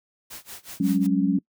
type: noise with tremolo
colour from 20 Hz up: white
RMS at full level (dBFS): -38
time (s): 0.3-1.07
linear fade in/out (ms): 10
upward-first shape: sine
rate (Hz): 5.4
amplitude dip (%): 95
type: chord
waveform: sine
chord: F# suspended second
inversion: none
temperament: equal with one note detuned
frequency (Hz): 185 / 203.1 / 277.2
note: F#3 / G#3 / C#4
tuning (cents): 0 / -38 / 0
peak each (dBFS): -23 / -24 / -22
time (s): 0.8-1.39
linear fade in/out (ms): 5
effects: noise-tail reverb RT60 0.1 s tail -24 dB re dry